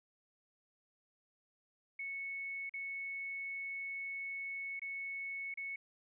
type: tone with dropouts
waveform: sine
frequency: 2208 Hz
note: C#7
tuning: 7 cents flat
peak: -39 dBFS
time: 1.99-5.76 s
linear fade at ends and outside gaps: 5 ms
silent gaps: 2.695-2.738 / 4.795-4.817 / 5.541-5.573 s
effects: none

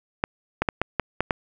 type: clicks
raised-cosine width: 0.5 ms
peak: -6 dBFS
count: 7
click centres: 0.239 / 0.62 / 0.688 / 0.816 / 0.997 / 1.206 / 1.308 s
effects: none

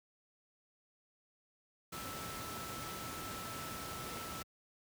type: tone in noise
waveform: sine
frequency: 1318.5 Hz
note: E6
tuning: in tune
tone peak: -47 dBFS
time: 1.92-4.43 s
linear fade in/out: 10 ms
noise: pink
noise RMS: -44 dBFS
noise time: 1.92-4.43 s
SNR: -6 dB
effects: high-pass 80 Hz 12 dB/octave

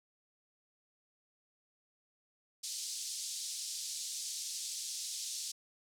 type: band-pass noise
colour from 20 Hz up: pink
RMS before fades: -41 dBFS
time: 2.63-5.52 s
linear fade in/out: 10 ms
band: 4300 to 9200 Hz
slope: 24 dB/octave
effects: none

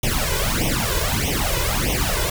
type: noise with flanger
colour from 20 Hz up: pink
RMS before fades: -21 dBFS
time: 0.03-2.3 s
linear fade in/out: 5 ms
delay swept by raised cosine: 0.33 to 2.03 ms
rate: 1.6 Hz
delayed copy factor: +0.9
effects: none

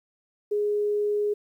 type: tone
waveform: sine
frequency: 415.3 Hz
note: G#4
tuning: in tune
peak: -22 dBFS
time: 0.51-1.34 s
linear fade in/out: 10 ms
effects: 10-bit

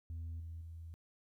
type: tone with level steps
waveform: sine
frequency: 82.41 Hz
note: E2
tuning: in tune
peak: -38 / -42 / -45 dBFS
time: 0.1-0.94 s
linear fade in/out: 0 ms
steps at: 0.4 / 0.61 s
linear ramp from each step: 2 ms
effects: tanh soft clip ceiling -39 dBFS + 13-bit

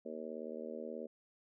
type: harmonic tone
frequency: 78.6 Hz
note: D#2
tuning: 18 cents sharp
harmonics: 3 / 4 / 5 / 6 / 7 / 8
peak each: -47 / -52 / -48 / -47 / -47 / -53 dBFS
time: 0.05-1.07 s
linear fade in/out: 10 ms
effects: none

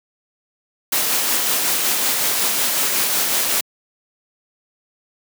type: noise with tremolo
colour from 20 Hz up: white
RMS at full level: -18 dBFS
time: 0.92-3.61 s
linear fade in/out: 5 ms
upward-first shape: sine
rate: 5.4 Hz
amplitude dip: 25%
effects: high-pass 200 Hz 12 dB/octave

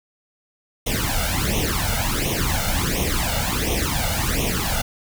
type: noise with flanger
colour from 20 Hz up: pink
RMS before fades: -22 dBFS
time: 0.86-4.82 s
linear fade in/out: 10 ms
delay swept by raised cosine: 0.32 to 1.42 ms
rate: 1.4 Hz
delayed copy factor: +0.85
effects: none

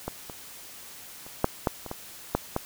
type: clicks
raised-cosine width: 1 ms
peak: -16 / -24 / -30 / -6 / -8 / -23 / -18 / -8 / -11 dBFS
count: 9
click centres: 0.08 / 0.298 / 1.265 / 1.444 / 1.672 / 1.863 / 1.914 / 2.35 / 2.564 s
effects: white hiss -45 dBFS RMS until 2.65 s

